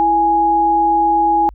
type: tone pair together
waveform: sine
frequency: 332.5 / 830.6 Hz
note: E4 / G#5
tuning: +15 / 0 cents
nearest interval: octave + major third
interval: 1585 cents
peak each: -20 / -11 dBFS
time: 0-1.49 s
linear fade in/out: 0 ms
effects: added 50 Hz sine -35 dBFS peak until 1.54 s